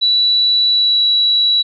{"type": "tone with pitch glide", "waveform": "sine", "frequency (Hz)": [3942, 3917], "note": ["B7", "B7"], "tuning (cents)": [-4, -15], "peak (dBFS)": -10, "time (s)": [0.01, 1.63], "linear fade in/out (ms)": 20, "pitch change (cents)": -11, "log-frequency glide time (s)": [0.7, 1.01], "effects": []}